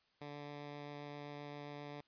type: tone with vibrato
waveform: 10% pulse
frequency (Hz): 145.6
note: D3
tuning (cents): -15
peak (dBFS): -38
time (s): 0.21-2.01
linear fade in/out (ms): 5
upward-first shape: triangle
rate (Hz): 7.6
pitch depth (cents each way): 8
effects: white hiss -75 dBFS RMS until 2.07 s + resampled to 11025 Hz